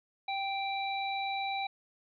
harmonic tone, 784 Hz, G5, in tune, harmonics 1 / 3 / 5, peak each -33 / -38 / -40 dBFS, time 0.28-1.67 s, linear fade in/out 5 ms, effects none

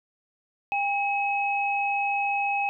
sine tone pair together, 804.8 / 2559 Hz, G5 / D#7, +45 / +48 cents, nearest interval octave + minor sixth, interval 2003 cents, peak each -25 / -27 dBFS, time 0.72-2.69 s, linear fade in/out 0 ms, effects none

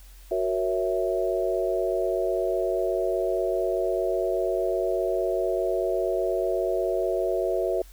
sine chord, F# dominant seventh, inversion none, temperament equal, 370 / 466.2 / 554.4 / 659.3 Hz, F#4 / A#4 / C#5 / E5, 0 / 0 / 0 / 0 cents, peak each -27 / -30 / -30 / -27 dBFS, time 0.31-7.82 s, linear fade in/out 5 ms, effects added 45 Hz sine -45 dBFS peak until 7.92 s + white hiss -55 dBFS RMS until 7.92 s

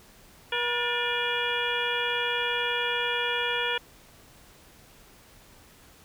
harmonic tone with a mistuned harmonic, 479.7 Hz, A#4, 50 cents sharp, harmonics 1 / 2 / 3 / 4 / 5 / 6 / 7, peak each -33 / -33 / -33 / -33 / -33 / -33 / -33 dBFS, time 0.52-3.78 s, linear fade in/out 5 ms, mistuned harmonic 4, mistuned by -140 cents, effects pink hiss -54 dBFS RMS until 6.04 s

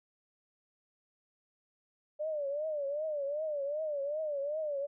sine tone with vibrato, 591 Hz, D5, 11 cents sharp, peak -32 dBFS, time 2.19-4.87 s, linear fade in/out 20 ms, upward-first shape triangle, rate 2.6 Hz, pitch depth 140 cents each way, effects none

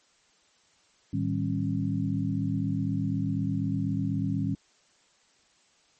sine tone cluster, 107.8 / 156 / 196.1 / 272.1 Hz, A2 / D#3 / G3 / C#4, -35 / +5 / +1 / -32 cents, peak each -31 dBFS, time 1.13-4.55 s, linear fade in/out 5 ms, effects white hiss -64 dBFS RMS until 5.99 s + MP3 32 kbps

